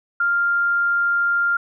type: tone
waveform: sine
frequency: 1396.9 Hz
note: F6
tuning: in tune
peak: -16 dBFS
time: 0.2-1.57 s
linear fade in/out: 5 ms
effects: none